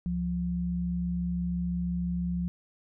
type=tone pair together; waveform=sine; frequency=69.73 / 175.7 Hz; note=C#2 / F3; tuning=+11 / +11 cents; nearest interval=octave + major third; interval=1600 cents; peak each=-35 / -28 dBFS; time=0.06-2.48 s; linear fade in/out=0 ms; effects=none